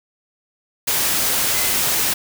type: tone in noise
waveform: sine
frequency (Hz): 2042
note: C7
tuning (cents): -43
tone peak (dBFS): -30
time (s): 1.53-1.75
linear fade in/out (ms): 10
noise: white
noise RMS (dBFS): -19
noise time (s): 0.87-2.14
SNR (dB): -14
effects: none